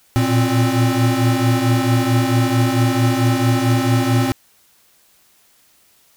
square tone cluster, 114.6 / 119.1 / 263.6 Hz, A#2 / A#2 / C4, -29 / +38 / +13 cents, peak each -19 dBFS, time 0.16-4.32 s, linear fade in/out 0 ms, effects white hiss -55 dBFS RMS until 6.16 s

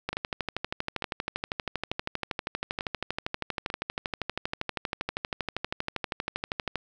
two click trains, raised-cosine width 0.3 ms, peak -13 / -16 dBFS, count 85 / 5, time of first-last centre 0.09-6.757 / 0.13-3.701 s, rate 12.6 / 1.12 Hz, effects none

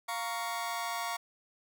sawtooth chord, Bb minor, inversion second, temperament just, 699.2 / 932.3 / 1118.8 Hz, F5 / Bb5 / Db6, +2 / 0 / +16 cents, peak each -34 dBFS, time 0.08-1.17 s, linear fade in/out 10 ms, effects none

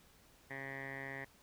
10% pulse tone with low-pass filter, 135.9 Hz, C#3, 34 cents flat, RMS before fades -45 dBFS, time 0.5-1.25 s, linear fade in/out 10 ms, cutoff 1900 Hz, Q 8.4, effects pink hiss -65 dBFS RMS until 1.42 s

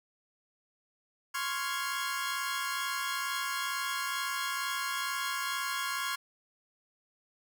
sawtooth chord, Db major seventh, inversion third, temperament equal, 1046.5 / 1108.7 / 1396.9 / 1661.2 Hz, C6 / Db6 / F6 / Ab6, 0 / 0 / 0 / 0 cents, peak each -34 dBFS, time 1.34-6.16 s, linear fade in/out 10 ms, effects none

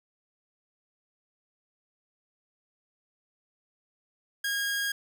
sawtooth tone, 1632 Hz, G#6, 31 cents flat, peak -24 dBFS, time 4.44-4.92 s, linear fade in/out 5 ms, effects none

